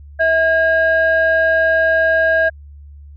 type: tone pair together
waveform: sine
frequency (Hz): 647.7 / 1625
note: E5 / G#6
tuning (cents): -31 / -38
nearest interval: octave + major third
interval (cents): 1593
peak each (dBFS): -13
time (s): 0.19-2.5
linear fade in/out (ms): 20
effects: tanh soft clip ceiling -5 dBFS + added 72 Hz sine -35 dBFS peak until 3.16 s